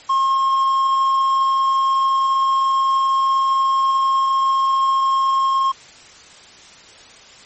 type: tone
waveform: triangle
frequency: 1074 Hz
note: C6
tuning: 45 cents sharp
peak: -12 dBFS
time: 0.09-5.72 s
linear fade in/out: 10 ms
effects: white hiss -43 dBFS RMS until 7.45 s + MP3 32 kbps